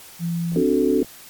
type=tone; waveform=sine; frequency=169.3 Hz; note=E3; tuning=46 cents sharp; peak=-21 dBFS; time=0.19-0.63 s; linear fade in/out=50 ms
type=click train; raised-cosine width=2 ms; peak=-28 dBFS; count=39; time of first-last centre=0.52-1.046 s; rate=72.2 Hz
type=chord; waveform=sine; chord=D dominant seventh; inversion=third; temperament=equal; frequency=261.6 / 293.7 / 370 / 440 Hz; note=C4 / D4 / F#4 / A4; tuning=0 / 0 / 0 / 0 cents; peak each=-21 dBFS; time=0.56-1.03 s; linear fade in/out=2 ms
effects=white hiss -43 dBFS RMS until 1.29 s + MP3 96 kbps